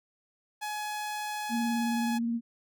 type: tone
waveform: sawtooth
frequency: 843 Hz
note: G#5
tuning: 26 cents sharp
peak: -29 dBFS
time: 0.61-2.19 s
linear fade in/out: 20 ms
type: tone with vibrato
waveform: sine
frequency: 233.1 Hz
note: A#3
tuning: in tune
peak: -27 dBFS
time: 1.49-2.41 s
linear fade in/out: 50 ms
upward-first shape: triangle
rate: 19 Hz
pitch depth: 29 cents each way
effects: none